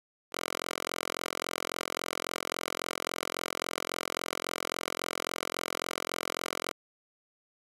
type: tone with high-pass filter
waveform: 5% pulse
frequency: 43.65 Hz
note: F1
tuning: in tune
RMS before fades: -36 dBFS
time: 0.32-6.72 s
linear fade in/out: 10 ms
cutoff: 660 Hz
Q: 0.62
effects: resampled to 32000 Hz